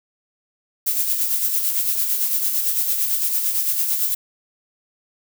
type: noise with tremolo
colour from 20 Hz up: violet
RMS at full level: -19 dBFS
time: 0.86-4.15 s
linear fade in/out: 10 ms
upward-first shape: sine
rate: 8.9 Hz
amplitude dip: 45%
effects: none